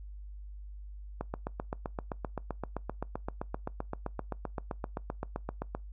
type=click train; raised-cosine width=1 ms; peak=-20 dBFS; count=36; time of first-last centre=1.21-5.75 s; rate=7.71 Hz; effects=noise-tail reverb RT60 0.2 s tail -24 dB re dry + added 50 Hz sine -42 dBFS peak until 5.92 s